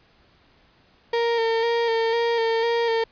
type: tone with vibrato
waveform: 35% pulse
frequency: 460.5 Hz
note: A#4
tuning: 21 cents flat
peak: -18 dBFS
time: 1.13-3.04 s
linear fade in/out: 5 ms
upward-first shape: square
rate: 2 Hz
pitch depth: 24 cents each way
effects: pink hiss -58 dBFS RMS until 3.11 s + resampled to 11025 Hz